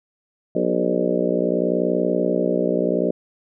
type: harmonic tone with a mistuned harmonic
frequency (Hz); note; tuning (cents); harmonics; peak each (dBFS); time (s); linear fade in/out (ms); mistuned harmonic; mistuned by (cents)
60.7; B1; -29; 3 / 4 / 5 / 6 / 7 / 8 / 9 / 10; -26 / -26 / -26 / -26 / -26 / -26 / -26 / -26; 0.55-3.11; 5; 6; +44
effects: none